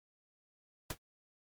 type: noise with exponential decay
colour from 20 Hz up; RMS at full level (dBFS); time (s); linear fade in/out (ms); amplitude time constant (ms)
pink; -32; 0.9-0.98; 5; 16
effects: MP3 96 kbps